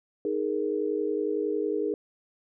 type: chord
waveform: sine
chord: D# suspended fourth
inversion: none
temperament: equal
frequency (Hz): 311.1 / 415.3 / 466.2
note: D#4 / G#4 / A#4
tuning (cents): 0 / 0 / 0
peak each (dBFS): -31 / -28 / -31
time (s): 0.25-1.94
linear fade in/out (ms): 2
effects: none